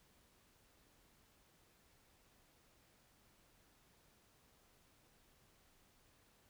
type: silence
effects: pink hiss -71 dBFS RMS until 6.49 s